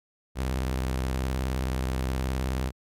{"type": "tone with vibrato", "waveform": "sawtooth", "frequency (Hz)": 64.6, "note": "C2", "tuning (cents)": -21, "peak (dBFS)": -22, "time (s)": [0.35, 2.72], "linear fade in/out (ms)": 50, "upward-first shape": "sine", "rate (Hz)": 19, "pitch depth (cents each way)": 160, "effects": ["MP3 96 kbps"]}